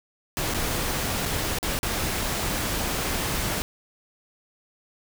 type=noise with dropouts; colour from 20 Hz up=pink; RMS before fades=-27 dBFS; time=0.37-3.62 s; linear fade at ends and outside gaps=0 ms; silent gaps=0.538-0.545 / 1.255-1.259 / 1.586-1.629 / 1.79-1.831 s; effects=none